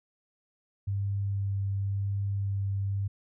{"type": "tone with vibrato", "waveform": "sine", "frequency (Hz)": 99.1, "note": "G2", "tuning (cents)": 19, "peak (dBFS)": -27, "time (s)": [0.87, 3.08], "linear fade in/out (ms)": 10, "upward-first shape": "sine", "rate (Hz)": 0.94, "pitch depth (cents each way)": 10, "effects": []}